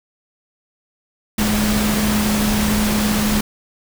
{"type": "tone in noise", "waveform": "sine", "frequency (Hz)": 211.1, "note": "G#3", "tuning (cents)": 29, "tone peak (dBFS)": -17, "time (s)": [1.38, 3.41], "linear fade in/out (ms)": 5, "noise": "pink", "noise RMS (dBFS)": -21, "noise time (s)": [1.38, 3.41], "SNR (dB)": 1, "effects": []}